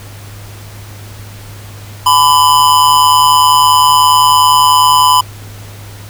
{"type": "tone with amplitude modulation", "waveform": "square", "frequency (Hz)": 1005, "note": "B5", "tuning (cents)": 30, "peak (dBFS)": -3, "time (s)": [2.06, 5.21], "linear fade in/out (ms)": 5, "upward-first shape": "sine", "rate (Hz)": 150, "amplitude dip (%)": 65, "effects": ["added 102 Hz sine -29 dBFS peak until 6.09 s", "pink hiss -35 dBFS RMS until 6.09 s"]}